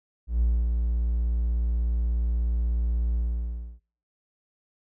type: tone with ADSR envelope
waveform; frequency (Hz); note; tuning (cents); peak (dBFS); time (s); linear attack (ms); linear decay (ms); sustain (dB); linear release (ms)
triangle; 58.27; A#1; 0; -16; 0.27-3.8; 140; 250; -4; 640
effects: noise-tail reverb RT60 0.5 s tail -26 dB re dry + tanh soft clip ceiling -13 dBFS